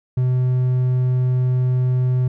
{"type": "tone", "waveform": "triangle", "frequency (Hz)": 126.8, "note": "B2", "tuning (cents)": 46, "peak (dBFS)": -13, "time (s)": [0.17, 2.28], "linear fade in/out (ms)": 5, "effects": []}